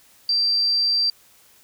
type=tone; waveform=sine; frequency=4699 Hz; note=D8; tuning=in tune; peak=-17 dBFS; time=0.29-1.1 s; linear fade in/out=2 ms; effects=white hiss -54 dBFS RMS until 1.63 s